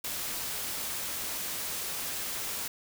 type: noise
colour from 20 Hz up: white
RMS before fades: -35 dBFS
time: 0.04-2.68 s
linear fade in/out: 5 ms
effects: none